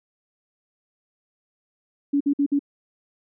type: tone bursts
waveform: sine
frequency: 283.9 Hz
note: C#4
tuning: 41 cents sharp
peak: -17 dBFS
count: 4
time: 2.13-2.593 s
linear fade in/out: 10 ms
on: 76 ms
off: 53 ms
effects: none